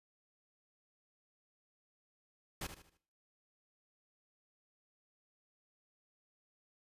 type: noise with echo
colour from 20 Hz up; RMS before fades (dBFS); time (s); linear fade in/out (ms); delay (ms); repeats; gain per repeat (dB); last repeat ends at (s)
pink; -41; 2.61-2.67; 5; 76; 4; -9; 2.974
effects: noise-tail reverb RT60 0.5 s tail -17 dB re dry + resampled to 32000 Hz